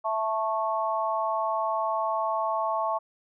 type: chord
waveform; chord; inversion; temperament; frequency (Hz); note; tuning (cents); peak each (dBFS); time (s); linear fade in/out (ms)
sine; A major; second; just; 660 / 880 / 1100; E5 / A5 / C#6; +2 / 0 / -14; -29; 0.04-2.99; 20
effects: none